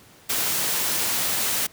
white noise, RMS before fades -24 dBFS, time 0.29-1.67 s, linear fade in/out 10 ms, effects pink hiss -51 dBFS RMS until 1.72 s + high-pass 80 Hz 12 dB/octave

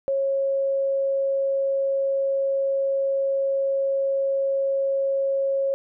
sine tone, 546 Hz, C#5, 26 cents flat, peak -20 dBFS, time 0.08-5.74 s, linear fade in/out 0 ms, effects none

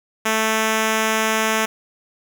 5% pulse tone, 220 Hz, A3, in tune, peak -6 dBFS, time 0.25-1.66 s, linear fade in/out 10 ms, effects none

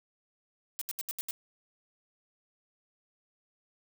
blue noise bursts, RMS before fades -35 dBFS, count 6, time 0.79-1.309 s, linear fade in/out 0 ms, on 24 ms, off 75 ms, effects none

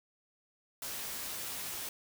white noise with comb filter, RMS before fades -40 dBFS, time 0.82-1.89 s, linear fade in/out 2 ms, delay 15 ms, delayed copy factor +0.5, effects none

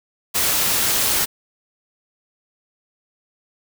white noise, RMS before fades -19 dBFS, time 0.34-1.26 s, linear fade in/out 20 ms, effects none

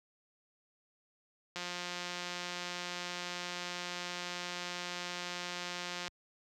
click train, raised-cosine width 0.2 ms, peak -22 dBFS, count 801, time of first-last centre 1.56-6.08 s, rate 177 Hz, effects high-pass 60 Hz 12 dB/octave

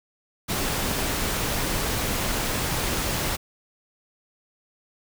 pink noise, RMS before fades -26 dBFS, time 0.48-3.37 s, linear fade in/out 20 ms, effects none

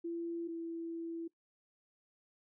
sine tone pair in turn, 337.7 / 332.5 Hz, E4 / E4, +42 / +15 cents, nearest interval unison, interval 27 cents, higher first, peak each -36 / -38 dBFS, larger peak first, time 0.04-0.48 / 0.48-1.28 s, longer second, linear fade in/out 10 ms, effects noise-tail reverb RT60 0.1 s tail -20 dB re dry

